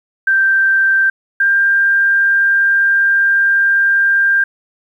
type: tone pair in turn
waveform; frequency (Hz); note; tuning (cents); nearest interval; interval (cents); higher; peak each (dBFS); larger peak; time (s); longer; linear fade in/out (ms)
sine; 1568 / 1592.6; G6 / G6; 0 / +27; unison; 27; second; -9; neither; 0.27-1.1 / 1.4-4.44; second; 5
effects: 8-bit